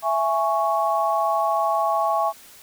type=chord; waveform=sine; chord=C# minor; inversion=first; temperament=just; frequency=665.2 / 831.5 / 1108.7 Hz; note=E5 / G#5 / C#6; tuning=+16 / +2 / 0 cents; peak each=-23 dBFS; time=0.02-2.33 s; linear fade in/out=50 ms; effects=white hiss -47 dBFS RMS until 2.62 s